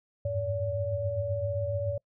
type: tone cluster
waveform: sine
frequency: 88.8 / 97.3 / 104.7 / 572 Hz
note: F2 / G2 / G#2 / D5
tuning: +29 / -12 / +15 / -46 cents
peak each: -38 / -38 / -33 / -30 dBFS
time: 0.25-1.98 s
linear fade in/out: 5 ms
effects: noise-tail reverb RT60 0.1 s tail -26 dB re dry